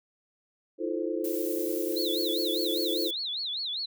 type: chord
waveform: sine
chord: F dominant seventh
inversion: third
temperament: equal with one note detuned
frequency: 319 / 349.2 / 440 / 523.3 Hz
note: Eb4 / F4 / A4 / C5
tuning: +43 / 0 / 0 / 0 cents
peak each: -33 / -32 / -34 / -35 dBFS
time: 0.78-3.12 s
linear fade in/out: 50 ms
type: noise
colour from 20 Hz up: violet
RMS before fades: -38 dBFS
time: 1.24-3.11 s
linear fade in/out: 5 ms
type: tone with vibrato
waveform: sine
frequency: 3865 Hz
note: B7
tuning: 38 cents flat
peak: -30 dBFS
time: 1.96-3.86 s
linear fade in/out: 10 ms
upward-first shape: sine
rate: 5 Hz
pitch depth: 230 cents each way
effects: none